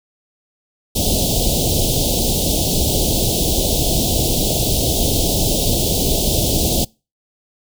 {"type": "band-stop noise", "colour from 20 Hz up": "pink", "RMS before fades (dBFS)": -17, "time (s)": [0.95, 6.85], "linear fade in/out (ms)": 10, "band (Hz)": [730, 3100], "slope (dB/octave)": 48, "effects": ["noise-tail reverb RT60 0.3 s tail -26 dB re dry"]}